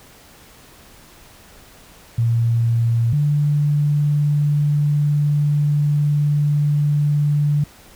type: tone pair in turn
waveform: sine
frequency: 116.54 / 146.83 Hz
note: A#2 / D3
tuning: 0 / 0 cents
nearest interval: major third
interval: 400 cents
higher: second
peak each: -14 dBFS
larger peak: neither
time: 2.18-3.13 / 3.13-7.64 s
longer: second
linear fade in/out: 5 ms
effects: pink hiss -46 dBFS RMS until 7.95 s